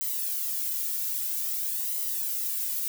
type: noise with flanger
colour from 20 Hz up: violet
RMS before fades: -30 dBFS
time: 0.01-2.88 s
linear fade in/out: 0 ms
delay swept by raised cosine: 0.99 to 2.19 ms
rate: 0.51 Hz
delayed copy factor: +0.8
effects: none